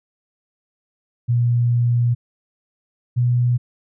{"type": "tone pair in turn", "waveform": "sine", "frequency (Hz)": [120, 122.24], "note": ["B2", "B2"], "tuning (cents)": [-49, -17], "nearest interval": "unison", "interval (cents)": 32, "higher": "second", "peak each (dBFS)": -14, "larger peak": "neither", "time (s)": [[1.28, 2.15], [3.16, 3.58]], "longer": "first", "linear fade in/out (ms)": 20, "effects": []}